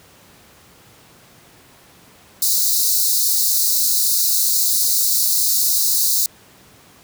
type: high-pass noise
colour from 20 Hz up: white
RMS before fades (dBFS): -17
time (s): 2.42-6.26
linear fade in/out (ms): 2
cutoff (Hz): 3900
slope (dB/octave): 96
effects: pink hiss -48 dBFS RMS until 7.03 s + high-pass 80 Hz 12 dB/octave